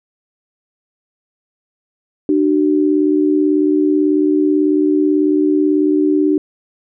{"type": "tone pair together", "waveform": "sine", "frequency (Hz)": [300.8, 379], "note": ["D4", "F#4"], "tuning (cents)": [42, 42], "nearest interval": "major third", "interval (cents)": 400, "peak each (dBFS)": [-12, -16], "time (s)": [2.29, 6.38], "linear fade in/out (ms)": 2, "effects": []}